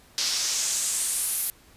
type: noise with band-pass filter sweep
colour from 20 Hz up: pink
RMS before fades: -27 dBFS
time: 0.18-1.5 s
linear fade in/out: 0 ms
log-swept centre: 4900 to 12000 Hz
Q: 2.4
effects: pink hiss -55 dBFS RMS until 1.76 s + resampled to 32000 Hz